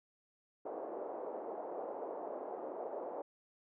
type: band-pass noise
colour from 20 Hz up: pink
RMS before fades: -43 dBFS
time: 0.65-3.22 s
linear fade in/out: 5 ms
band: 410 to 770 Hz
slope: 24 dB/octave
effects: none